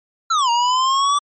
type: linear two-way sweep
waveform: square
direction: down then up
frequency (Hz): 1377 to 932.3 to 1163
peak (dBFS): -15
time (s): 0.3-1.19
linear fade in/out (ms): 10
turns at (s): 0.5
effects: MP3 32 kbps